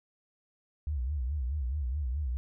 sine tone with vibrato, 68 Hz, C#2, 33 cents flat, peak -29 dBFS, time 0.87-2.37 s, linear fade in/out 0 ms, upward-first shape sine, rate 4.7 Hz, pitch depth 210 cents each way, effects none

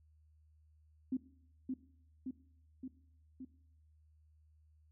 sine tone with echo, 259.4 Hz, C4, 15 cents flat, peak -32 dBFS, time 1.12-1.17 s, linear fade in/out 5 ms, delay 570 ms, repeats 4, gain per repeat -3 dB, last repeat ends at 3.45 s, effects noise-tail reverb RT60 0.7 s tail -18 dB re dry + added 77 Hz sine -64 dBFS peak until 4.91 s

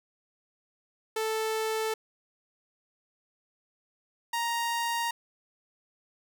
sawtooth tone pair in turn, 440 / 934.5 Hz, A4 / A#5, 0 / +4 cents, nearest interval octave + minor second, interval 1304 cents, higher second, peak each -24 dBFS, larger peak neither, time 1.16-1.94 / 4.33-5.11 s, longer neither, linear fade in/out 5 ms, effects none

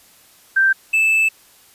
sine / triangle tone pair in turn, 1568 / 2630 Hz, G6 / E7, 0 / -5 cents, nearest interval major sixth, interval 895 cents, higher second, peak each -11 dBFS, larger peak neither, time 0.56-0.73 / 0.93-1.29 s, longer second, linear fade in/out 10 ms, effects white hiss -50 dBFS RMS until 1.74 s + resampled to 32000 Hz

